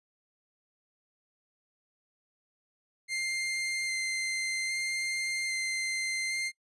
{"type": "tone with vibrato", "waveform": "sawtooth", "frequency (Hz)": 2093, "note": "C7", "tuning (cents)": 0, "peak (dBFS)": -27, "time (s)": [3.08, 6.52], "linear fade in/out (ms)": 50, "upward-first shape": "square", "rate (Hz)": 0.62, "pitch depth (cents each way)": 8, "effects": ["noise-tail reverb RT60 0.1 s tail -23 dB re dry", "resampled to 24000 Hz"]}